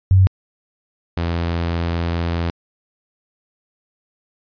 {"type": "tone pair in turn", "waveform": ["sine", "sawtooth"], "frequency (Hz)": [94.6, 84.69], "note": ["F#2", "E2"], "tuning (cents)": [39, 47], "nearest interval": "major second", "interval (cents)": 192, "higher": "first", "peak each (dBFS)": [-8, -15], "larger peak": "first", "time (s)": [[0.11, 0.27], [1.17, 2.5]], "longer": "second", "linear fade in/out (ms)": 0, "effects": ["resampled to 11025 Hz"]}